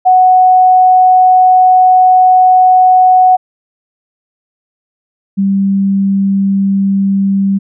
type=tone pair in turn; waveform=sine; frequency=740 / 196 Hz; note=F#5 / G3; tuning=0 / 0 cents; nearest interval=octave + major seventh; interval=2300 cents; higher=first; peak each=-3 / -8 dBFS; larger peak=first; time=0.05-3.37 / 5.37-7.59 s; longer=first; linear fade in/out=20 ms; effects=none